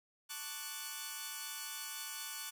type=chord; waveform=5% pulse; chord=D major seventh; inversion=second; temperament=equal; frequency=880 / 1108.7 / 1174.7 / 1480 Hz; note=A5 / C#6 / D6 / F#6; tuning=0 / 0 / 0 / 0 cents; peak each=-38 / -37 / -37 / -33 dBFS; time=0.29-2.51 s; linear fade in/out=20 ms; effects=none